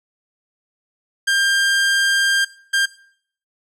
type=tone bursts at uneven times; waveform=sawtooth; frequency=1596 Hz; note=G6; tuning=31 cents sharp; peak=-11 dBFS; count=2; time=1.27-2.45 / 2.73-2.86 s; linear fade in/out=10 ms; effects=noise-tail reverb RT60 0.6 s tail -19 dB re dry + low-pass 10000 Hz 12 dB/octave